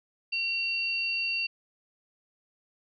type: tone pair together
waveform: sine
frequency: 2737 / 4603 Hz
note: F7 / D8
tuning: -36 / -36 cents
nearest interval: major sixth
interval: 900 cents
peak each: -28 / -33 dBFS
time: 0.32-1.47 s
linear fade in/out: 10 ms
effects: none